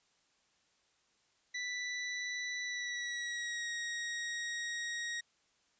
sawtooth tone with pitch glide, 1975.5 to 1883 Hz, B6 to A#6, 0 to +17 cents, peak -33 dBFS, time 1.54-5.21 s, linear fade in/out 10 ms, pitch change -83 cents, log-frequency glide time 2.63-3.7 s, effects white hiss -73 dBFS RMS until 5.79 s + resampled to 16000 Hz

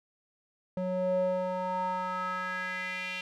square tone with band-pass filter sweep, 183.7 Hz, F#3, 12 cents flat, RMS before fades -32 dBFS, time 0.77-3.21 s, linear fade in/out 2 ms, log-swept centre 400 to 2700 Hz, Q 3.9, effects none

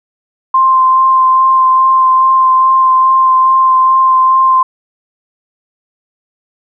sine tone with vibrato, 1046.5 Hz, C6, in tune, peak -5 dBFS, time 0.54-4.63 s, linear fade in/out 5 ms, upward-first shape sine, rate 2.4 Hz, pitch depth 11 cents each way, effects none

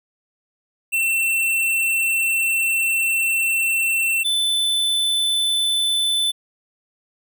square tone pair in turn, 2695 / 3513 Hz, E7 / A7, +38 / -3 cents, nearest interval perfect fourth, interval 459 cents, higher second, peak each -18 dBFS, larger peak neither, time 0.92-4.24 / 4.24-6.32 s, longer first, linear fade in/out 20 ms, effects none

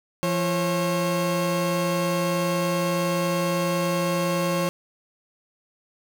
30% pulse tone pair together, 171.1 / 543.2 Hz, F3 / C#5, -35 / -35 cents, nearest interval octave + minor sixth, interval 2000 cents, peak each -22 dBFS, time 0.23-4.69 s, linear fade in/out 0 ms, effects none

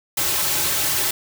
white noise with comb filter, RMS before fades -21 dBFS, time 0.17-1.11 s, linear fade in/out 5 ms, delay 4.2 ms, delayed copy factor -0.85, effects none

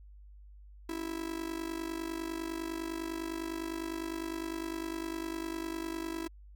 45% pulse tone with amplitude modulation, 328.8 Hz, E4, 4 cents flat, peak -32 dBFS, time 0.89-6.28 s, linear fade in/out 5 ms, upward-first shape sine, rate 49.9 Hz, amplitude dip 80%, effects added 50 Hz sine -50 dBFS peak until 6.55 s

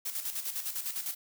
blue noise with tremolo, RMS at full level -34 dBFS, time 0.05-1.15 s, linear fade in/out 10 ms, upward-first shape square, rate 9.9 Hz, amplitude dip 60%, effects none

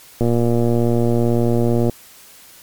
click train, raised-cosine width 2 ms, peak -5 dBFS, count 200, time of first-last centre 0.21-1.896 s, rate 118 Hz, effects white hiss -44 dBFS RMS until 2.62 s + MP3 96 kbps

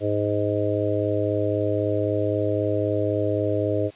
harmonic tone, 103.83 Hz, G#2, in tune, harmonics 1 / 3 / 4 / 5 / 6, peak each -27 / -27 / -27 / -27 / -27 dBFS, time 0-3.91 s, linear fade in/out 50 ms, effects white hiss -51 dBFS RMS until 3.95 s + resampled to 8000 Hz

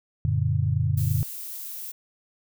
sine chord, Gb augmented, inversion none, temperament just, 92.5 / 115.62 / 144.53 Hz, Gb2 / Bb2 / D3, 0 / -14 / -27 cents, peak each -25 dBFS, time 0.25-1.23 s, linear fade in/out 0 ms
violet noise, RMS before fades -36 dBFS, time 0.97-1.92 s, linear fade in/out 10 ms
effects none

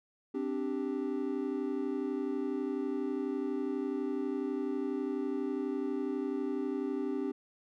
triangle chord, C suspended second, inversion none, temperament equal, 261.6 / 293.7 / 392 Hz, C4 / D4 / G4, 0 / 0 / 0 cents, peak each -34 dBFS, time 0.34-7.32 s, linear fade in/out 10 ms, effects none

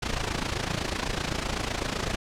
pink noise with amplitude modulation, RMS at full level -26 dBFS, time 0.02-2.16 s, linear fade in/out 10 ms, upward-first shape sine, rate 27.9 Hz, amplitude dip 75%, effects low-pass 6000 Hz 12 dB/octave

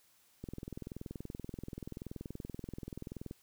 click train, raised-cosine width 3 ms, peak -29 dBFS, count 61, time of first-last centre 0.44-3.311 s, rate 20.9 Hz, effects white hiss -68 dBFS RMS until 3.42 s

